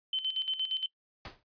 sine tone with tremolo, 3069 Hz, G7, 37 cents flat, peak -28 dBFS, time 0.13-0.86 s, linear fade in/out 2 ms, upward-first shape square, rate 8.6 Hz, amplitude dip 70%
pink noise with exponential decay, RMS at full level -38 dBFS, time 1.25-1.43 s, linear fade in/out 2 ms, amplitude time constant 38 ms
effects noise-tail reverb RT60 0.1 s tail -20 dB re dry + resampled to 11025 Hz

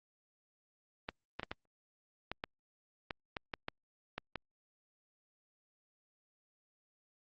clicks, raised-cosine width 0.3 ms, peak -21 dBFS, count 12, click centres 1.089 / 1.396 / 1.432 / 1.515 / 2.316 / 2.439 / 3.108 / 3.368 / 3.538 / 3.684 / 4.18 / 4.357 s, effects low-pass 4000 Hz 12 dB/octave + Opus 24 kbps

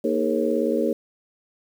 harmonic tone with a mistuned harmonic, 77.78 Hz, D#2, in tune, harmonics 3 / 4 / 5 / 6 / 7, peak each -26 / -26 / -26 / -26 / -26 dBFS, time 0.04-0.93 s, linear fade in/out 5 ms, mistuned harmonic 5, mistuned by +83 cents, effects 8-bit

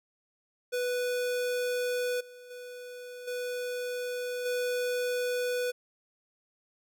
square tone with level steps, 493.9 Hz, B4, in tune, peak -29 / -48 / -42 / -33 / -29 dBFS, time 0.72-5.72 s, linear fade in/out 20 ms, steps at 2.2 / 2.5 / 3.27 / 4.45 s, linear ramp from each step 10 ms, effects none

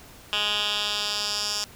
10% pulse tone with band-pass filter sweep, 207.7 Hz, G#3, in tune, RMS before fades -27 dBFS, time 0.33-1.64 s, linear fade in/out 0 ms, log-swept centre 3000 to 5600 Hz, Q 2.7, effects pink hiss -48 dBFS RMS until 1.75 s

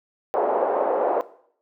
white band-pass noise, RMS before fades -22 dBFS, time 0.34-1.21 s, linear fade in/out 0 ms, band 420 to 750 Hz, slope 24 dB/octave, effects noise-tail reverb RT60 0.6 s tail -17 dB re dry

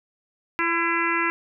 harmonic tone with a mistuned harmonic, 337.5 Hz, E4, 41 cents sharp, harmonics 1 / 3 / 4 / 5 / 6 / 7 / 8, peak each -28 / -27 / -28 / -28 / -27 / -30 / -32 dBFS, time 0.59-1.3 s, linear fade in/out 0 ms, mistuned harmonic 5, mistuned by -28 cents, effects none

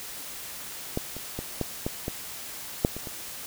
clicks, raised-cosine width 2 ms, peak -13 / -24 / -18 / -13 / -14 / -16 / -6 / -22 / -24 dBFS, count 9, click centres 0.974 / 1.166 / 1.39 / 1.613 / 1.865 / 2.081 / 2.849 / 2.966 / 3.072 s, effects white hiss -39 dBFS RMS until 3.46 s

